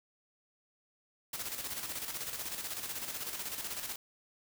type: noise with tremolo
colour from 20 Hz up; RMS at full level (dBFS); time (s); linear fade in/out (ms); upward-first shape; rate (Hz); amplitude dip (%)
white; -38; 1.33-3.96; 5; square; 16; 50
effects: none